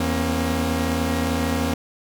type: tone cluster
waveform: sawtooth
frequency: 82.2 / 236.8 / 270.2 Hz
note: E2 / A#3 / C#4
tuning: -4 / +27 / -44 cents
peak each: -21 dBFS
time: 0-1.74 s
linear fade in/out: 5 ms
effects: none